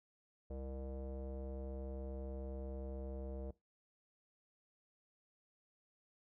square tone with low-pass filter, 66.4 Hz, C2, 26 cents sharp, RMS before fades -45 dBFS, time 0.5-3.51 s, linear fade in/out 5 ms, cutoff 540 Hz, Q 5.7, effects noise-tail reverb RT60 0.2 s tail -19 dB re dry

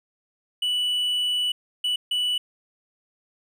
triangle tone bursts at uneven times, 2960 Hz, F#7, in tune, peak -20 dBFS, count 3, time 0.62-1.52 / 1.84-1.96 / 2.11-2.38 s, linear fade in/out 5 ms, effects none

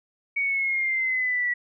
sine exponential sweep, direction down, 2249 to 1939 Hz, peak -22 dBFS, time 0.36-1.54 s, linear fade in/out 10 ms, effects none

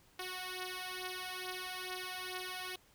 5% pulse beating tone pair, 366.6 / 368.9 Hz, F#4 / F#4, -16 / -5 cents, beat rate 2.3 Hz, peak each -33 / -31 dBFS, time 0.19-2.76 s, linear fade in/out 5 ms, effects pink hiss -66 dBFS RMS until 2.94 s

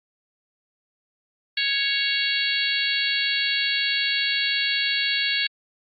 harmonic tone, 554.4 Hz, C#5, in tune, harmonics 3 / 4 / 5 / 6 / 7 / 8, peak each -28 / -28 / -28 / -28 / -28 / -28 dBFS, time 1.57-5.47 s, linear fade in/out 5 ms, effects Opus 32 kbps

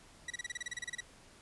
sawtooth tone bursts, 1941 Hz, B6, 31 cents flat, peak -33 dBFS, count 14, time 0.28-1.006 s, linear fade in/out 5 ms, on 24 ms, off 30 ms, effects pink hiss -59 dBFS RMS until 1.41 s + resampled to 24000 Hz

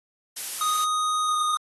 blue noise, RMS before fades -30 dBFS, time 0.36-0.85 s, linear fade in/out 10 ms
square tone with pitch glide, 1244.5 to 1232.3 Hz, D#6 to D#6, 0 to -17 cents, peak -23 dBFS, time 0.61-1.57 s, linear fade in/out 2 ms, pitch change -17 cents, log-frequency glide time 1.24-1.38 s
effects AAC 32 kbps

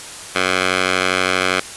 10% pulse tone with band-pass filter, 92.5 Hz, F#2, in tune, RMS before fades -18 dBFS, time 0.35-1.6 s, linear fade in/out 5 ms, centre 2200 Hz, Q 0.91, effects white hiss -33 dBFS RMS until 1.76 s + resampled to 24000 Hz

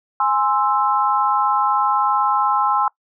sine chord, Ab augmented, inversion none, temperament equal, 830.6 / 1046.5 / 1318.5 Hz, Ab5 / C6 / E6, 0 / 0 / 0 cents, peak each -19 / -19 / -20 dBFS, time 0.2-2.88 s, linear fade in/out 2 ms, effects noise-tail reverb RT60 0.1 s tail -23 dB re dry

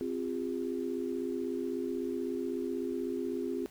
sine chord, F minor, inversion second, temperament equal with one note detuned, 261.6 / 349.2 / 405.4 Hz, C4 / F4 / Ab4, 0 / 0 / -42 cents, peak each -36 / -36 / -37 dBFS, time 0.01-3.66 s, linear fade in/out 0 ms, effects pink hiss -58 dBFS RMS until 3.7 s

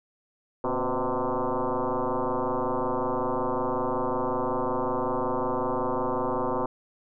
sine tone with frequency modulation, 266.7 Hz, C4, 33 cents sharp, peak -24 dBFS, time 0.64-6.66 s, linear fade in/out 2 ms, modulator 127 Hz, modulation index 6.8, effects none

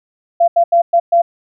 sine tone bursts at uneven times, 684 Hz, F5, 36 cents flat, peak -7 dBFS, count 5, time 0.4-0.48 / 0.56-0.64 / 0.72-0.82 / 0.93-1 / 1.12-1.22 s, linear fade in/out 10 ms, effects none

